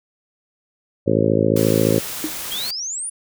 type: harmonic tone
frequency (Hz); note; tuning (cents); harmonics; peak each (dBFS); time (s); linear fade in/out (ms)
54.3; A1; -22; 2 / 3 / 4 / 5 / 6 / 7 / 8 / 9 / 10; -23 / -23 / -23 / -23 / -23 / -23 / -23 / -23 / -23; 1.06-2; 20
type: noise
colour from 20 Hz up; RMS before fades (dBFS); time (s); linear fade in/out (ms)
white; -29; 1.56-2.71; 5
type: tone with exponential decay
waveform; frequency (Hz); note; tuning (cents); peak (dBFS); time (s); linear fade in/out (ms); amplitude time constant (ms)
sine; 311.1; D#4; 0; -17; 2.24-2.35; 2; 22
type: exponential sweep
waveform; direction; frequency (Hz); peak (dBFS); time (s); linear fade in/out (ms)
sine; up; 3136 to 9956; -24; 2.51-3.1; 10
effects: none